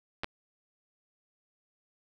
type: clicks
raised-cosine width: 0.3 ms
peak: -17 dBFS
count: 2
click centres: 0.235 / 0.244 s
effects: none